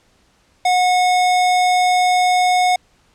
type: tone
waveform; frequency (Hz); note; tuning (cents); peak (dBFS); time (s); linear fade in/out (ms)
square; 728; F#5; -28; -13; 0.65-2.76; 5
effects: pink hiss -57 dBFS RMS until 3.14 s + low-pass 8000 Hz 12 dB/octave